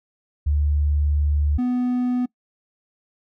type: tone pair in turn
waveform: sine / triangle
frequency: 73.42 / 248.2 Hz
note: D2 / B3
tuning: 0 / +9 cents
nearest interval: octave + major sixth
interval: 2109 cents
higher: second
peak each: -17 / -17 dBFS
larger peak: neither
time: 0.46-1.58 / 1.58-2.26 s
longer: first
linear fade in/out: 10 ms
effects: noise-tail reverb RT60 0.1 s tail -22 dB re dry